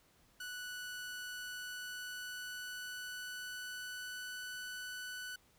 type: tone with pitch glide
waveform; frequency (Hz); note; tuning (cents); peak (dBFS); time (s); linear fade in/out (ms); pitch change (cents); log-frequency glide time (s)
sawtooth; 1480 to 1492; F#6 to F#6; 0 to +14; -39; 0.4-5.36; 5; +14; 1.25-4.42
effects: pink hiss -69 dBFS RMS until 5.58 s